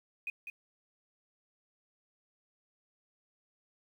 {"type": "tone with echo", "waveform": "sine", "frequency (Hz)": 2489, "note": "D#7", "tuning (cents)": 0, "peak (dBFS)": -34, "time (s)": [0.27, 0.3], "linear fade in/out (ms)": 2, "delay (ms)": 200, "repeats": 1, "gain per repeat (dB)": -6, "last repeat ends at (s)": 0.5, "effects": ["10-bit"]}